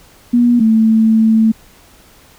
sine tone pair in turn, 240.7 / 221.7 Hz, B3 / A3, -44 / +13 cents, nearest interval minor second, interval 143 cents, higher first, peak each -7 dBFS, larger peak neither, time 0.33-0.6 / 0.6-1.52 s, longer second, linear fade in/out 10 ms, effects pink hiss -45 dBFS RMS until 2.38 s

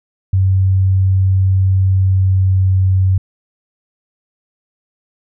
sine tone with pitch glide, 95 to 94.29 Hz, F#2 to F#2, +46 to +33 cents, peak -9 dBFS, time 0.33-3.18 s, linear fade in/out 5 ms, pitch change -13 cents, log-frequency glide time 1.87-2.77 s, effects none

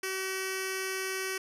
10% pulse tone with notch filter, 380.1 Hz, F#4, 47 cents sharp, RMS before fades -34 dBFS, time 0.03-1.38 s, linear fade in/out 5 ms, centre 830 Hz, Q 0.67, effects resampled to 32000 Hz

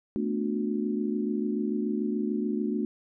sine chord, B minor seventh, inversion third, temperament equal with one note detuned, 220 / 246.9 / 293.7 / 364.1 Hz, A3 / B3 / D4 / F#4, 0 / 0 / 0 / -28 cents, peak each -29 / -34 / -32 / -33 dBFS, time 0.16-2.85 s, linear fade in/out 0 ms, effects none

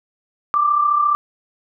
sine tone pair together, 1175.6 / 1210 Hz, D6 / D#6, +1 / -49 cents, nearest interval unison, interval 50 cents, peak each -14 / -22 dBFS, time 0.54-1.15 s, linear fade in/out 0 ms, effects none

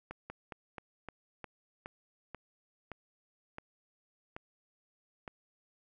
slowing click train, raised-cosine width 0.5 ms, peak -27 dBFS, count 12, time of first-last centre 0.11-5.278 s, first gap 190 ms, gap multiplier 1.17, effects none

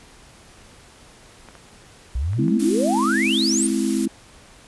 clicks, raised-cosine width 0.5 ms, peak -27 dBFS, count 4, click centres 1.487 / 1.553 / 2.333 / 2.481 s
sine exponential sweep, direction up, 57.1 to 9397 Hz, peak -20 dBFS, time 2.15-3.67 s, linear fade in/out 5 ms
sine chord, Ab augmented, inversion none, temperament equal with one note detuned, 212.5 / 261.6 / 329.6 Hz, Ab3 / C4 / E4, +40 / 0 / 0 cents, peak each -23 dBFS, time 2.38-4.08 s, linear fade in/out 10 ms
blue noise, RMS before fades -30 dBFS, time 2.59-4.06 s, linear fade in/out 10 ms
effects pink hiss -48 dBFS RMS until 4.67 s + resampled to 24000 Hz

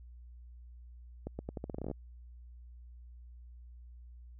accelerating click train, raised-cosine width 2 ms, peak -25 dBFS, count 14, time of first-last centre 1.27-1.913 s, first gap 120 ms, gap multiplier 0.83, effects added 60 Hz sine -49 dBFS peak until 4.39 s

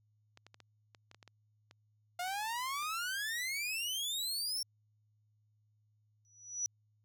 clicks, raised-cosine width 0.2 ms, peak -37 dBFS, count 12, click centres 0.374 / 0.466 / 0.544 / 0.603 / 0.948 / 1.114 / 1.146 / 1.228 / 1.277 / 1.711 / 2.279 / 2.826 s
sawtooth exponential sweep, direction up, 700 to 5540 Hz, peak -32 dBFS, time 2.19-4.63 s, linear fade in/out 5 ms
sine tone with exponential growth, 5890 Hz, F#8, 9 cents flat, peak -30 dBFS, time 6.25-6.66 s, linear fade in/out 0 ms, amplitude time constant 88 ms
effects added 106 Hz sine -70 dBFS peak until 7.04 s

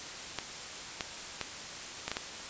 clicks, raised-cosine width 0.2 ms, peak -15 dBFS, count 6, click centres 0.387 / 1.008 / 1.413 / 2.08 / 2.116 / 2.169 s, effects white hiss -42 dBFS RMS until 2.49 s + resampled to 16000 Hz

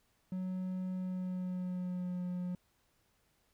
triangle tone with pitch glide, 185 to 179.42 Hz, F#3 to F3, 0 to +47 cents, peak -33 dBFS, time 0.32-2.55 s, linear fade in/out 2 ms, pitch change -53 cents, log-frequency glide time 0.93-2.2 s, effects pink hiss -74 dBFS RMS until 3.53 s

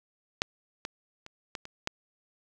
clicks, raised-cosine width 0.2 ms, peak -8 / -17 / -27 / -18 / -25 / -12 dBFS, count 6, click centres 0.419 / 0.851 / 1.264 / 1.552 / 1.654 / 1.874 s, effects none

